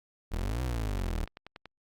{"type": "exponential two-way sweep", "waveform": "30% pulse", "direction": "up then down", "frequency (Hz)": [36.5, 65.41, 36.5], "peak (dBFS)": -27, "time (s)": [0.31, 1.26], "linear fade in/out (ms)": 20, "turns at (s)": 0.62}
{"type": "click train", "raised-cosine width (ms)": 0.3, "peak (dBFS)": -28, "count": 8, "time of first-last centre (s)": [0.99, 1.657], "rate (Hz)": 10.5}
{"effects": ["Opus 48 kbps"]}